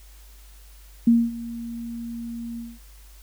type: tone with ADSR envelope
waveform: sine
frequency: 233.1 Hz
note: A#3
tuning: in tune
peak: -11 dBFS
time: 1.07-2.79 s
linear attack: 6 ms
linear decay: 230 ms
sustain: -19 dB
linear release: 210 ms
effects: added 50 Hz sine -45 dBFS peak until 3.22 s + white hiss -54 dBFS RMS until 3.22 s